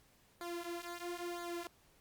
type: tone with flanger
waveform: sawtooth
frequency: 346.9 Hz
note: F4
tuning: 12 cents flat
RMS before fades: -43 dBFS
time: 0.41-1.67 s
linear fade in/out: 0 ms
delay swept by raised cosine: 0.36 to 6.16 ms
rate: 1 Hz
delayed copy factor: -0.85
effects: pink hiss -68 dBFS RMS until 2 s + Opus 48 kbps